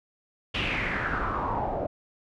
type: noise with low-pass filter sweep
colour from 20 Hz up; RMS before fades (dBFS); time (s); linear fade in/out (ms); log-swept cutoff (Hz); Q
pink; -29; 0.54-1.87; 10; 3000 to 630; 5
effects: none